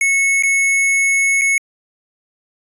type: tone with dropouts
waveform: square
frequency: 2198 Hz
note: C#7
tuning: 15 cents flat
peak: -13 dBFS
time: 0.01-1.58 s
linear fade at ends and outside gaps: 2 ms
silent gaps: 0.425-0.434 / 1.413-1.417 s
effects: resampled to 32000 Hz